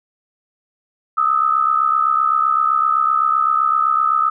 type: tone pair together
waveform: sine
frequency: 1237.2 / 1305 Hz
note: D#6 / E6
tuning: -10 / -18 cents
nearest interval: minor second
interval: 92 cents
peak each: -16 dBFS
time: 1.17-4.3 s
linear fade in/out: 10 ms
effects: none